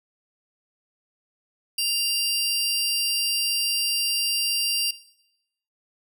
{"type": "tone pair together", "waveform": "sawtooth", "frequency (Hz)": [2794, 4699], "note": ["F7", "D8"], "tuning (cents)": [0, 0], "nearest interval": "major sixth", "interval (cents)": 900, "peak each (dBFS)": [-23, -22], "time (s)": [1.78, 4.91], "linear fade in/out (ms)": 5, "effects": ["noise-tail reverb RT60 0.8 s tail -17 dB re dry"]}